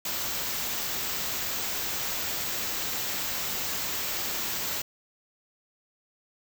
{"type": "band-stop noise", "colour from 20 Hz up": "white", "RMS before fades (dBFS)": -31, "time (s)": [0.05, 4.82], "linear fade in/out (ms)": 5, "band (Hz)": [8200, 12000], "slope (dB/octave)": 96, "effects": []}